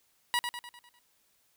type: tone with echo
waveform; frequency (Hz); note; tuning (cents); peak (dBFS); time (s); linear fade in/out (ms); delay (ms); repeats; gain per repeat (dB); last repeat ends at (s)
15% pulse; 966; B5; -39; -19; 0.34-0.39; 0; 100; 6; -6; 0.99
effects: white hiss -70 dBFS RMS until 1.56 s